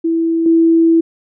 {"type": "tone with level steps", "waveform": "sine", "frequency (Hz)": 329.6, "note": "E4", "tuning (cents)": 0, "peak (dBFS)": [-12, -7], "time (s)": [0.04, 1.01], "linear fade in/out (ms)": 10, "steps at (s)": 0.46, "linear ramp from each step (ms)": 2, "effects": []}